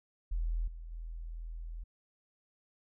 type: tone with level steps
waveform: sine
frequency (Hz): 41.2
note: E1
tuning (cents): 0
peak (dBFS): -30 / -42 / -39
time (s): 0.31-1.84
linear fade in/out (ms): 10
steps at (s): 0.67 / 0.91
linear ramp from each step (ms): 10
effects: none